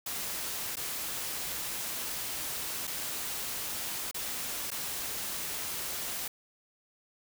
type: noise with dropouts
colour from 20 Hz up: white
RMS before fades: -36 dBFS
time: 0.06-6.28 s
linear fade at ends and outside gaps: 5 ms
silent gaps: 0.757-0.768 / 2.871-2.875 / 4.113-4.144 / 4.705-4.715 s
effects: none